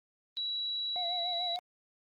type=tone; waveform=sine; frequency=3910 Hz; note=B7; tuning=18 cents flat; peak=-32 dBFS; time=0.37-1.56 s; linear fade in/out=0 ms
type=tone with vibrato; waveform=triangle; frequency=704 Hz; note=F5; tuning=14 cents sharp; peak=-34 dBFS; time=0.96-1.59 s; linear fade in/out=0 ms; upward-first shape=sine; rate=6.8 Hz; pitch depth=54 cents each way
effects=Opus 24 kbps